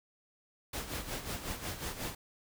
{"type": "noise with tremolo", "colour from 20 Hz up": "pink", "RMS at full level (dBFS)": -37, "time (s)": [0.73, 2.15], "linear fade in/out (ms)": 5, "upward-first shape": "sine", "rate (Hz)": 5.5, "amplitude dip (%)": 65, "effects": []}